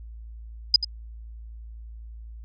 sine tone with echo, 4978 Hz, D#8, in tune, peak -11 dBFS, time 0.74-0.76 s, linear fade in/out 2 ms, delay 86 ms, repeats 1, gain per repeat -12 dB, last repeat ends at 0.846 s, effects added 56 Hz sine -38 dBFS peak until 2.44 s

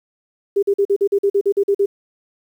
sine tone bursts, 400 Hz, G4, 35 cents sharp, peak -12 dBFS, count 12, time 0.56-1.86 s, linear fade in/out 10 ms, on 68 ms, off 44 ms, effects 8-bit

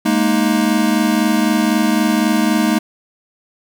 square chord, Ab suspended second, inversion none, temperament equal with one note detuned, 209.2 / 233.1 / 311.1 Hz, Ab3 / Bb3 / Eb4, +13 / 0 / 0 cents, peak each -18 dBFS, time 0.05-2.79 s, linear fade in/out 10 ms, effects none

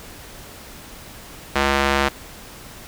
square tone with band-pass filter, 69.3 Hz, C#2, in tune, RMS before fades -19 dBFS, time 1.55-2.09 s, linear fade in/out 10 ms, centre 1700 Hz, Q 0.63, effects pink hiss -40 dBFS RMS until 2.87 s

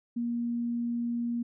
sine tone, 236.8 Hz, A#3, 27 cents sharp, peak -28 dBFS, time 0.16-1.43 s, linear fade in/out 10 ms, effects none

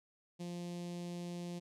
sawtooth tone with notch filter, 174.61 Hz, F3, in tune, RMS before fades -43 dBFS, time 0.39-1.6 s, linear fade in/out 20 ms, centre 1400 Hz, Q 0.55, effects low-pass 9000 Hz 12 dB/octave

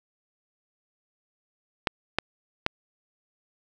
clicks, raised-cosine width 0.3 ms, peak -6 dBFS, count 3, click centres 1.872 / 2.186 / 2.664 s, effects none

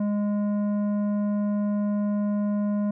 triangle tone with tanh clipping, 206.2 Hz, G#3, 12 cents flat, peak -24 dBFS, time 0-2.91 s, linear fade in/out 5 ms, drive 14 dB, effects none

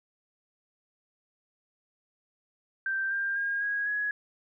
sine tone with pitch steps, 1567 / 1593.5 / 1620.4 / 1647.8 / 1675.6 Hz, G6 / G6 / G#6 / G#6 / G#6, -1 / +28 / -43 / -14 / +15 cents, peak -27 dBFS, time 2.86-4.11 s, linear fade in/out 2 ms, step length 250 ms, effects none

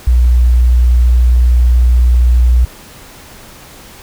sine tone, 60.8 Hz, B1, 26 cents flat, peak -5 dBFS, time 0.07-2.65 s, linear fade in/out 5 ms, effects pink hiss -36 dBFS RMS until 4.02 s

